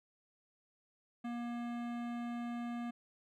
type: tone with hard clipping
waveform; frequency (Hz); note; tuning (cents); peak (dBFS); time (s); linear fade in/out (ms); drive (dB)
sine; 238; A#3; +36; -40; 1.24-2.91; 10; 17
effects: none